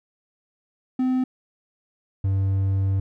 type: tone pair in turn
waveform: triangle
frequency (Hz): 256.5 / 96.92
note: C4 / G2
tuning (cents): -34 / -19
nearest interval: octave + perfect fourth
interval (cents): 1685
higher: first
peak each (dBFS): -17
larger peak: neither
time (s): 0.99-1.24 / 2.24-3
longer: second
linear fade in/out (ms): 5
effects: none